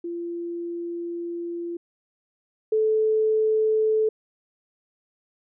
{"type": "tone pair in turn", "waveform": "sine", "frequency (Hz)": [342.7, 435.7], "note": ["F4", "A4"], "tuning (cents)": [-33, -17], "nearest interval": "major third", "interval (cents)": 416, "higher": "second", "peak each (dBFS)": [-28, -18], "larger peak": "second", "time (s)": [[0.04, 1.77], [2.72, 4.09]], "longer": "first", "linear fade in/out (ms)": 5, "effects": []}